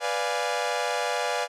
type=chord; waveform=sawtooth; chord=B diminished seventh; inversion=none; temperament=equal; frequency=493.9 / 587.3 / 698.5 / 830.6 Hz; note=B4 / D5 / F5 / Ab5; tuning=0 / 0 / 0 / 0 cents; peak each=-27 dBFS; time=0-1.48 s; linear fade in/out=50 ms; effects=low-pass 8000 Hz 12 dB/octave